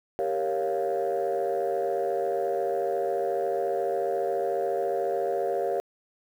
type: chord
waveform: sine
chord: G half-diminished seventh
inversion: none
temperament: equal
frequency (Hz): 392 / 466.2 / 554.4 / 698.5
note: G4 / Bb4 / Db5 / F5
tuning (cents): 0 / 0 / 0 / 0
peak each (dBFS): -29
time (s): 0.19-5.8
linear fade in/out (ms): 0
effects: tanh soft clip ceiling -19 dBFS + 9-bit